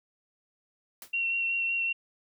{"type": "noise with exponential decay", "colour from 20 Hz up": "white", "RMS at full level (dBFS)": -40, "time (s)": [1.02, 1.14], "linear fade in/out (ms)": 1, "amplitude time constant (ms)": 25}
{"type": "tone with vibrato", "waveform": "sine", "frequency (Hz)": 2731, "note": "F7", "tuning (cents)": -39, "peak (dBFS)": -26, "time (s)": [1.13, 1.93], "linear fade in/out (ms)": 10, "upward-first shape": "sine", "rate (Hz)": 5.3, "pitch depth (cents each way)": 14}
{"effects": []}